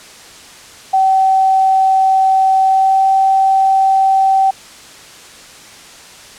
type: tone with pitch glide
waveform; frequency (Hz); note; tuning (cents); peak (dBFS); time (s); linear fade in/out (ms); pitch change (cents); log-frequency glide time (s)
sine; 766 to 771.8; G5 to G5; -40 to -27; -8; 0.93-4.51; 10; +13; 2.66-3.03
effects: white hiss -37 dBFS RMS until 6.38 s + low-pass 8000 Hz 12 dB/octave